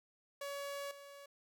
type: tone with level steps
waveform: sawtooth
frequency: 564 Hz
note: C#5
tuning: 30 cents sharp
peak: -37 / -48 dBFS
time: 0.41-1.26 s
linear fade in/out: 5 ms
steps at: 0.91 s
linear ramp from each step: 2 ms
effects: none